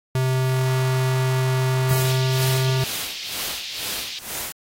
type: tone with pitch glide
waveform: square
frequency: 130 to 130.83 Hz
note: C3 to C3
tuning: -11 to 0 cents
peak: -19 dBFS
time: 0.15-2.84 s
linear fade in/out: 2 ms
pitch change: +11 cents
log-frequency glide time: 1.93-2.54 s
type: noise with tremolo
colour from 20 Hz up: white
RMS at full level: -27 dBFS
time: 1.89-4.52 s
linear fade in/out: 0 ms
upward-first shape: sine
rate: 2.1 Hz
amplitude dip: 90%
type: band-pass noise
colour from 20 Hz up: white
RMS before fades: -32 dBFS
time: 2.05-4.19 s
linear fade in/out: 2 ms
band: 2600 to 4700 Hz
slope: 24 dB/octave
effects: AAC 48 kbps